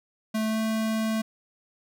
square tone with pitch glide, 218.6 to 220.6 Hz, A3 to A3, -11 to +5 cents, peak -25 dBFS, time 0.34-1.22 s, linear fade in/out 10 ms, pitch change +16 cents, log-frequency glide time 0.47-0.59 s, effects none

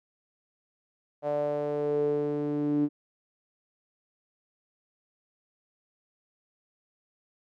sawtooth tone with band-pass filter sweep, 147 Hz, D3, 2 cents sharp, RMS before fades -28 dBFS, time 1.22-2.89 s, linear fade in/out 50 ms, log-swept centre 630 to 300 Hz, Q 6.5, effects none

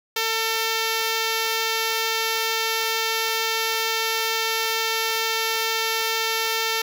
5% pulse tone, 448.9 Hz, A4, 35 cents sharp, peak -10 dBFS, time 0.16-6.82 s, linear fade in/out 5 ms, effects none

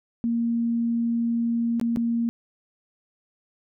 sine tone with dropouts, 233.1 Hz, A#3, in tune, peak -21 dBFS, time 0.24-2.29 s, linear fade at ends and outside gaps 0 ms, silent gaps 1.798-1.813 / 1.961-1.971 s, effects none

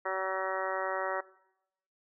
harmonic tone, 189.5 Hz, F#3, 42 cents sharp, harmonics 2 / 3 / 4 / 5 / 6 / 7 / 8 / 9 / 10, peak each -39 / -36 / -40 / -38 / -40 / -38 / -43 / -45 / -40 dBFS, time 0.05-1.21 s, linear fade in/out 10 ms, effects noise-tail reverb RT60 0.8 s tail -19 dB re dry

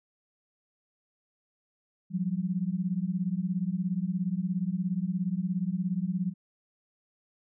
sine beating tone pair, 174.1 / 191.1 Hz, F3 / G3, -5 / -44 cents, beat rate 17 Hz, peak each -30 dBFS, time 2.1-6.34 s, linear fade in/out 50 ms, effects none

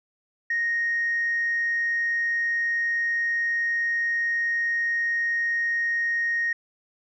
sine tone, 1864.7 Hz, A#6, in tune, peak -21 dBFS, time 0.5-6.53 s, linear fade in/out 5 ms, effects tanh soft clip ceiling -18 dBFS

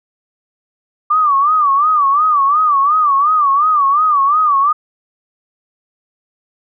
sine tone with vibrato, 1174.7 Hz, D6, in tune, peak -9 dBFS, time 1.1-4.73 s, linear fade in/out 10 ms, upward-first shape sine, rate 2.8 Hz, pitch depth 130 cents each way, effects none

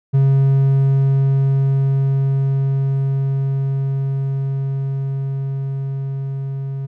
triangle tone with level ramp, 136.2 Hz, C#3, 30 cents flat, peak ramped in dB -8 to -20 dBFS, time 0.13-6.87 s, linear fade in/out 20 ms, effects none

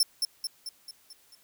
sawtooth tone with echo, 5350 Hz, E8, 25 cents sharp, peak -17 dBFS, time 0-0.03 s, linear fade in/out 2 ms, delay 220 ms, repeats 6, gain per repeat -5 dB, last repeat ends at 1.35 s, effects white hiss -62 dBFS RMS until 1.43 s

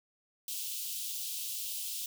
white high-pass noise, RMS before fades -38 dBFS, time 0.48-2.06 s, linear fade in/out 2 ms, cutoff 2800 Hz, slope 48 dB/octave, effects none

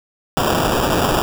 white noise with sample-and-hold, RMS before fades -17 dBFS, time 0.37-1.22 s, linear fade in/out 0 ms, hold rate 2100 Hz, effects none

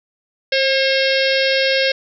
harmonic tone with a mistuned harmonic, 539 Hz, C#5, 49 cents flat, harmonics 1 / 3 / 4 / 5 / 6 / 7 / 8 / 9 / 10, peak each -17 / -22 / -23 / -24 / -25 / -25 / -26 / -27 / -27 dBFS, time 0.52-1.92 s, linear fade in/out 5 ms, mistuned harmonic 1, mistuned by -19 cents, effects none

